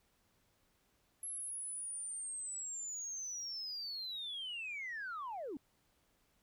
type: linear sweep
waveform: sine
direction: down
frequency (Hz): 11200 to 246.9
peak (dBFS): -39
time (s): 1.23-5.57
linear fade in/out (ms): 2
effects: tanh soft clip ceiling -37 dBFS + pink hiss -75 dBFS RMS until 6.42 s